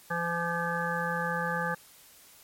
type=harmonic tone with a mistuned harmonic; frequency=170.4 Hz; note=F3; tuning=42 cents flat; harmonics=1 / 3 / 5 / 7 / 9 / 10; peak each=-35 / -35 / -35 / -35 / -35 / -35 dBFS; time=0.1-1.75 s; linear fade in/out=10 ms; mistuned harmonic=9; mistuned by=+18 cents; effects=white hiss -55 dBFS RMS until 2.43 s + MP3 64 kbps